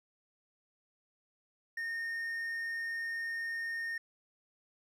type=tone; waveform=triangle; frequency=1836 Hz; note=A#6; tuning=27 cents flat; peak=-33 dBFS; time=1.77-3.98 s; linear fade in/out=5 ms; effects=none